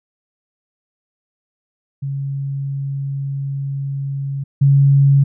sine tone pair in turn, 138.3 / 139.1 Hz, C#3 / C#3, -4 / +6 cents, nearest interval unison, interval 10 cents, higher second, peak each -20 / -8 dBFS, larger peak second, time 2.02-4.44 / 4.61-5.24 s, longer first, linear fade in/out 10 ms, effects none

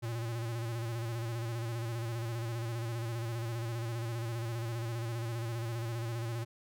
square tone with vibrato, 116.1 Hz, A#2, 7 cents flat, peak -35 dBFS, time 0.02-6.45 s, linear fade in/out 20 ms, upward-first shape square, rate 15 Hz, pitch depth 47 cents each way, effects none

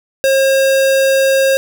square tone, 538 Hz, C5, 48 cents sharp, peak -10 dBFS, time 0.24-1.57 s, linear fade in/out 0 ms, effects none

